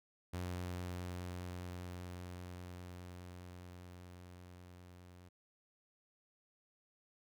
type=tone with level ramp; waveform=sawtooth; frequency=89.5 Hz; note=F2; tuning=43 cents sharp; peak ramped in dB=-35 to -52 dBFS; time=0.33-5.29 s; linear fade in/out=10 ms; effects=none